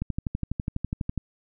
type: click train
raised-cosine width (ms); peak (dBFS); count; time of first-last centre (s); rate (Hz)
5; -15; 15; 0.02-1.177; 12.1
effects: none